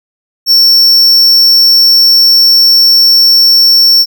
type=tone; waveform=square; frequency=5440 Hz; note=F8; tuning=46 cents flat; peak=-3 dBFS; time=0.46-4.06 s; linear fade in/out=50 ms; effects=none